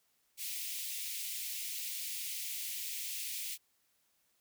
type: high-pass noise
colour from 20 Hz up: white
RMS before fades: -40 dBFS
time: 0.37-3.58 s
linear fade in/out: 50 ms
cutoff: 2100 Hz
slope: 48 dB/octave
effects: white hiss -75 dBFS RMS until 4.4 s